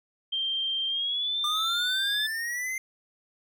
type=tone with pitch glide; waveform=sine; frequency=3164 to 3572 Hz; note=G7 to A7; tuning=+15 to +25 cents; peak=-26 dBFS; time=0.32-2.27 s; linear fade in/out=10 ms; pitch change=+210 cents; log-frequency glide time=0.88-1.39 s
type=linear sweep; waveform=square; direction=up; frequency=1188 to 2093 Hz; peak=-30 dBFS; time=1.44-2.78 s; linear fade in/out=2 ms
effects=none

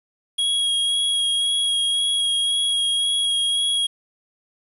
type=tone with vibrato; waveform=square; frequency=3300 Hz; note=G#7; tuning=12 cents flat; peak=-19 dBFS; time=0.38-3.87 s; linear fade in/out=10 ms; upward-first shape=sine; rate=1.9 Hz; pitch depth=13 cents each way; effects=resampled to 32000 Hz + 8-bit

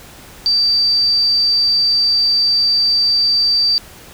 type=tone; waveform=sine; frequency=4653 Hz; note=D8; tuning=17 cents flat; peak=-11 dBFS; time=0.46-3.78 s; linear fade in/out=0 ms; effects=pink hiss -39 dBFS RMS until 4.13 s

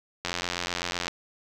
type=click train; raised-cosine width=0.2 ms; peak=-11 dBFS; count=74; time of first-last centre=0.25-1.08 s; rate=87.9 Hz; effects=none

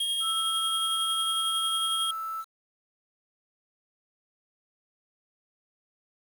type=tone with tremolo; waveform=square; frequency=3252 Hz; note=G#7; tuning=37 cents flat; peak=-26 dBFS; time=0-2.11 s; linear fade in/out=5 ms; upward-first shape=sine; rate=11 Hz; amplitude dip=25%
type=tone; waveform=sine; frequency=1318.5 Hz; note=E6; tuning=in tune; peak=-31 dBFS; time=0.2-2.45 s; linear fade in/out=50 ms
effects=8-bit

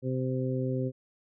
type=harmonic tone; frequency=129.3 Hz; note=C3; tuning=20 cents flat; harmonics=1 / 2 / 3 / 4; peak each=-30 / -33 / -35 / -36 dBFS; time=0.02-0.92 s; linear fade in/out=50 ms; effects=none

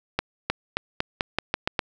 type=accelerating click train; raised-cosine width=0.3 ms; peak=-6 dBFS; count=9; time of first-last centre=0.19-1.792 s; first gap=310 ms; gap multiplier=0.87; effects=none

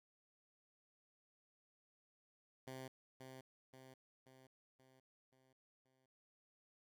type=tone with echo; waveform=10% pulse; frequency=130.81 Hz; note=C3; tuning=in tune; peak=-40 dBFS; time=2.67-2.88 s; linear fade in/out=5 ms; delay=530 ms; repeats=6; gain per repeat=-5 dB; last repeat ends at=6.06 s; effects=none

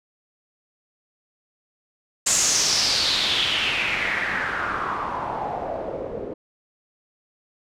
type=noise with low-pass filter sweep; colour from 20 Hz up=white; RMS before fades=-24 dBFS; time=2.26-6.34 s; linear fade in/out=10 ms; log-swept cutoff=7600 to 430 Hz; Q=4.1; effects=none

